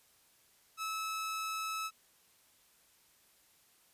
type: tone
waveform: sawtooth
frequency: 1300 Hz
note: E6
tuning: 24 cents flat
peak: -32 dBFS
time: 0.77-1.91 s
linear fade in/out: 50 ms
effects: white hiss -67 dBFS RMS until 3.93 s + resampled to 32000 Hz